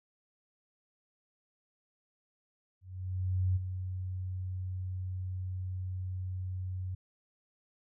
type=tone with ADSR envelope; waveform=sine; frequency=92.5 Hz; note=F#2; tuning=in tune; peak=-25 dBFS; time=2.81-6.95 s; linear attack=750 ms; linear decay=21 ms; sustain=-9 dB; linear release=7 ms; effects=none